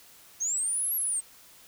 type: linear two-way sweep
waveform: sine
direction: up then down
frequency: 6230 to 11660 to 8190 Hz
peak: -26 dBFS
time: 0.4-1.21 s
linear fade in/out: 20 ms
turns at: 0.95 s
effects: white hiss -54 dBFS RMS until 1.67 s